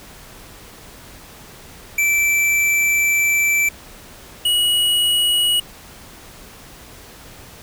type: tone pair in turn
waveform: square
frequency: 2330 / 2911 Hz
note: D7 / F#7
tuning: -14 / -29 cents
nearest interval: major third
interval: 385 cents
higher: second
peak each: -15 dBFS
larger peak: neither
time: 1.98-3.69 / 4.45-5.6 s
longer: first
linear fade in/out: 5 ms
effects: pink hiss -41 dBFS RMS until 7.62 s